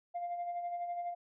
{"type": "tone with tremolo", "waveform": "sine", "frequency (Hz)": 699, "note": "F5", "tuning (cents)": 1, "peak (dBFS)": -32, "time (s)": [0.14, 1.15], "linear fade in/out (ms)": 20, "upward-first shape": "sine", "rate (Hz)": 12, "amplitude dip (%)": 50, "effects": ["tanh soft clip ceiling -32 dBFS"]}